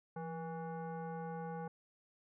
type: tone with frequency modulation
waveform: sine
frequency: 170 Hz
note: F3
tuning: 46 cents flat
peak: -40 dBFS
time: 0.16-1.68 s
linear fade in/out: 5 ms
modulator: 651 Hz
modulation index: 1.2
effects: none

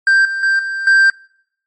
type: tone with level steps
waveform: triangle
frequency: 1576 Hz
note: G6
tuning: 9 cents sharp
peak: -6 / -16 / -9 / -17 / -5 dBFS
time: 0.07-1.1 s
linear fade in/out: 2 ms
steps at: 0.25 / 0.43 / 0.59 / 0.87 s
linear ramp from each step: 2 ms
effects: noise-tail reverb RT60 0.7 s tail -26 dB re dry + MP3 32 kbps

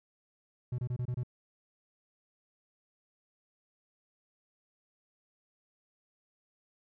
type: tone bursts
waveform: triangle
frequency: 123.47 Hz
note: B2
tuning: in tune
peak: -29 dBFS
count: 6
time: 0.72-1.234 s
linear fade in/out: 5 ms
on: 64 ms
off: 26 ms
effects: none

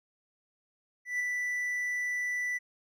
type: tone with ADSR envelope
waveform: triangle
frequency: 1975.5 Hz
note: B6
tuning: in tune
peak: -25 dBFS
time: 1.05-2.59 s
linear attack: 150 ms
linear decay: 4 ms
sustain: -3 dB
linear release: 24 ms
effects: none

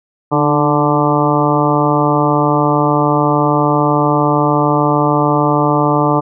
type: harmonic tone with a mistuned harmonic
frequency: 146.83 Hz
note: D3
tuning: in tune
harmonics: 1 / 2 / 3 / 4 / 5 / 6 / 7 / 8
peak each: -17 / -16 / -19 / -19 / -20 / -18 / -20 / -19 dBFS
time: 0.31-6.21 s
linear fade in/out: 20 ms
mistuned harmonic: 2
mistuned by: +40 cents
effects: none

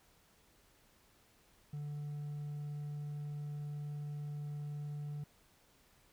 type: tone with hard clipping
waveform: triangle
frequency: 146.83 Hz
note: D3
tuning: in tune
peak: -40 dBFS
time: 1.73-5.24 s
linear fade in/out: 5 ms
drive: 5 dB
effects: pink hiss -68 dBFS RMS until 6.12 s

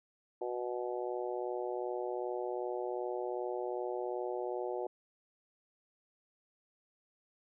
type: harmonic tone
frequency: 122.6 Hz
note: B2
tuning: 12 cents flat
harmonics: 3 / 4 / 5 / 6 / 7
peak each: -38 / -40 / -42 / -44 / -45 dBFS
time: 0.41-4.87 s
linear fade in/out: 5 ms
effects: none

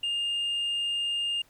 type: tone with tanh clipping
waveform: sine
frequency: 2818 Hz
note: F7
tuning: 15 cents sharp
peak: -27 dBFS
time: 0.03-1.42 s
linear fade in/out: 5 ms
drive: 1 dB
effects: pink hiss -62 dBFS RMS until 1.49 s

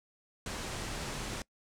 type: low-pass noise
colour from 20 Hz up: pink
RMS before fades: -39 dBFS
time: 0.46-1.42 s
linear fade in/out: 2 ms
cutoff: 9400 Hz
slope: 24 dB/octave
effects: noise-tail reverb RT60 0.1 s tail -23 dB re dry

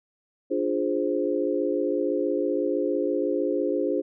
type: chord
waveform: sine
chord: D half-diminished seventh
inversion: none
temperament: equal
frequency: 293.7 / 349.2 / 415.3 / 523.3 Hz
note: D4 / F4 / Ab4 / C5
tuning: 0 / 0 / 0 / 0 cents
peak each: -28 dBFS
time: 0.5-4.02 s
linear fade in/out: 20 ms
effects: none

